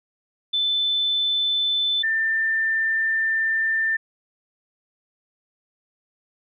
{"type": "tone pair in turn", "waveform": "sine", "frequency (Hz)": [3520, 1789.2], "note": ["A7", "A6"], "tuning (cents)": [0, 28], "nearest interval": "octave", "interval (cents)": 1172, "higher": "first", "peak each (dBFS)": -19, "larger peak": "neither", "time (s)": [[0.53, 2.03], [2.03, 3.97]], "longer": "second", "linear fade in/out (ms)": 10, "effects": []}